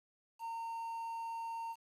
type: tone with quantisation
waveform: triangle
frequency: 916 Hz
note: A#5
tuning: 31 cents flat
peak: -37 dBFS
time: 0.39-1.76 s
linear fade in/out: 50 ms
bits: 10
effects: resampled to 32000 Hz